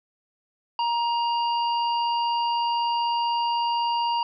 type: harmonic tone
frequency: 941 Hz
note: A#5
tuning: 16 cents sharp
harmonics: 1 / 3 / 5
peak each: -22 / -32 / -36 dBFS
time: 0.79-4.23 s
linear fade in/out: 2 ms
effects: none